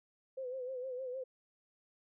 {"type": "tone with vibrato", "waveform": "sine", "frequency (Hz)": 512, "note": "C5", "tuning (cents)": -38, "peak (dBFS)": -38, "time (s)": [0.37, 1.24], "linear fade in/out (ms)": 10, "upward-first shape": "sine", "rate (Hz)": 6.5, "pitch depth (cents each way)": 67, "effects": []}